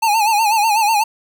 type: tone with vibrato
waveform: square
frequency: 864 Hz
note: A5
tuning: 32 cents flat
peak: -13 dBFS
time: 0.02-1.04 s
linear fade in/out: 10 ms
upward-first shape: sine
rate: 8.1 Hz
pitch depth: 99 cents each way
effects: none